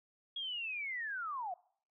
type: linear sweep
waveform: sine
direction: down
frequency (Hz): 3322 to 679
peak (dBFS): -37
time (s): 0.36-1.54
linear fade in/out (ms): 5
effects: noise-tail reverb RT60 0.6 s tail -24 dB re dry